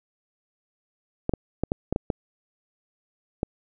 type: clicks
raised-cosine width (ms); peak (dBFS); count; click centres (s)
2; -10; 8; 1.294 / 1.337 / 1.636 / 1.719 / 1.926 / 1.961 / 2.102 / 3.431
effects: none